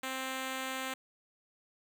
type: tone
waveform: 5% pulse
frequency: 262.5 Hz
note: C4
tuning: 6 cents sharp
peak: -24 dBFS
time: 0.03-0.94 s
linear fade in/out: 5 ms
effects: none